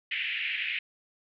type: band-pass noise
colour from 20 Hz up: white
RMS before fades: -32 dBFS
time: 0.11-0.79 s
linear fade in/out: 5 ms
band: 1900 to 2900 Hz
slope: 48 dB/octave
effects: none